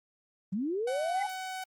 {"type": "linear sweep", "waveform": "sine", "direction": "up", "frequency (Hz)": [174.61, 841], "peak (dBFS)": -29, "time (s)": [0.52, 1.27], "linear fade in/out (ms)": 10}
{"type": "tone", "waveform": "sawtooth", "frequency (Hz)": 751, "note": "F#5", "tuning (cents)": 26, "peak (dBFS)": -32, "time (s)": [0.87, 1.64], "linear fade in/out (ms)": 5}
{"type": "tone with exponential growth", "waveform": "sine", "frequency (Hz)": 2024, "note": "B6", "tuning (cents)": 42, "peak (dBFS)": -33, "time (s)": [1.12, 1.23], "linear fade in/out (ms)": 5, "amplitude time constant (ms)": 22}
{"effects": ["Opus 32 kbps"]}